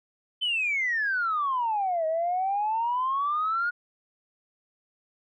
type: exponential two-way sweep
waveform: sine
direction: down then up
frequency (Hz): 3093 to 628 to 1452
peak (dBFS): -23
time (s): 0.41-3.71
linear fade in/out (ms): 20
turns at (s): 2.06
effects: tanh soft clip ceiling -19 dBFS